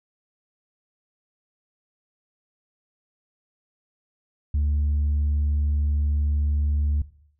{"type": "tone", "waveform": "sine", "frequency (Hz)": 73.42, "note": "D2", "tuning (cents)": 0, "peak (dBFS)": -17, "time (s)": [4.54, 7.02], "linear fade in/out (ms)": 5, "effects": ["noise-tail reverb RT60 0.6 s tail -19 dB re dry", "tanh soft clip ceiling -18 dBFS"]}